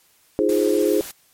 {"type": "chord", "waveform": "sine", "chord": "F minor seventh", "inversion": "third", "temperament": "equal", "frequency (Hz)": [311.1, 349.2, 415.3, 523.3], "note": ["Eb4", "F4", "Ab4", "C5"], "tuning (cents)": [0, 0, 0, 0], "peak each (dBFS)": [-22, -22, -19, -23], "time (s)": [0.39, 1.01], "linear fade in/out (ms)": 0}
{"type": "noise", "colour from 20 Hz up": "white", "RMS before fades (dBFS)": -35, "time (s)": [0.49, 1.11], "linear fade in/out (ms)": 0}
{"effects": ["white hiss -58 dBFS RMS until 1.33 s", "MP3 64 kbps"]}